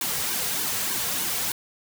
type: noise with flanger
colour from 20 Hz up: white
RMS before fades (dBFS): -27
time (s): 0.01-1.52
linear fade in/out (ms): 2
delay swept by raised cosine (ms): 1.5 to 3.4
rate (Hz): 3.3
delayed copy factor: -0.75
effects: none